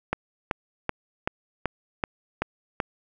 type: click train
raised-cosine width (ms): 0.5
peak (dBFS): -9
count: 8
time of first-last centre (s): 0.13-2.802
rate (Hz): 2.62
effects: none